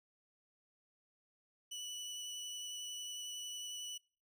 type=tone with vibrato; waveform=25% pulse; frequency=2960 Hz; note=F#7; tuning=in tune; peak=-39 dBFS; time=1.71-3.98 s; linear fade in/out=10 ms; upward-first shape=sine; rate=11 Hz; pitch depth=10 cents each way; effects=noise-tail reverb RT60 0.4 s tail -26 dB re dry